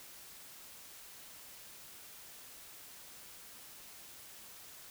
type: silence
effects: white hiss -53 dBFS RMS until 4.9 s